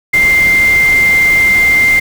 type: tone in noise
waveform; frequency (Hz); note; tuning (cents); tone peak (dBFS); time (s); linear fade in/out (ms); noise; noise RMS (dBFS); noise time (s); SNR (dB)
sine; 2096; C7; +2; -6; 0.13-2; 10; pink; -22; 0.13-2; +13
effects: none